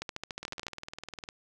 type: two click trains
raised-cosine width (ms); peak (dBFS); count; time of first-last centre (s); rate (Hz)
0.2; -18 / -23; 10 / 18; 0.02-0.667 / 0.43-1.289; 13.9 / 19.8
effects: none